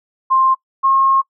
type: tone pair in turn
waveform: sine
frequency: 1054 / 1077.4 Hz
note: C6 / C#6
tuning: +12 / -50 cents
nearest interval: unison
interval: 38 cents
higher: second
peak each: -10 dBFS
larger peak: neither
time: 0.3-0.55 / 0.83-1.22 s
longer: second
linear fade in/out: 20 ms
effects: noise-tail reverb RT60 0.1 s tail -22 dB re dry